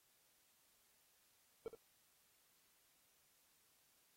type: tone with echo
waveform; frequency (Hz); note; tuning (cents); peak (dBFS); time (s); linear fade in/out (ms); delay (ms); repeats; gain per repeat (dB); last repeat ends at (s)
triangle; 453.9; A#4; -46; -40; 1.66-1.68; 0; 69; 1; -9; 1.749
effects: white hiss -75 dBFS RMS until 4.16 s + AAC 48 kbps